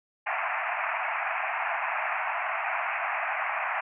pink band-pass noise, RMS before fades -30 dBFS, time 0.26-3.81 s, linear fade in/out 10 ms, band 650 to 2600 Hz, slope 96 dB/octave, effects none

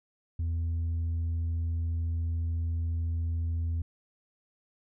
triangle tone with tanh clipping, 83 Hz, E2, 12 cents sharp, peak -28 dBFS, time 0.39-3.82 s, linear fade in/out 5 ms, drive 7 dB, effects none

